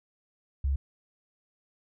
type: tone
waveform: sine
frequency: 68.7 Hz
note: C#2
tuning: 15 cents flat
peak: -24 dBFS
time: 0.64-0.76 s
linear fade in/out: 5 ms
effects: none